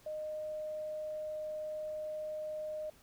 sine tone, 615 Hz, D#5, 20 cents flat, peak -37 dBFS, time 0.06-2.9 s, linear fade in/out 5 ms, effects pink hiss -63 dBFS RMS until 3.02 s

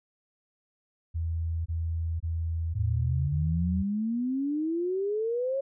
sine tone bursts, 82.41 Hz, E2, in tune, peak -27 dBFS, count 5, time 1.14-3.832 s, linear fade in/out 20 ms, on 520 ms, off 23 ms
sine exponential sweep, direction up, 103.83 to 554.4 Hz, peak -26 dBFS, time 2.75-5.61 s, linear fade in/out 10 ms
effects none

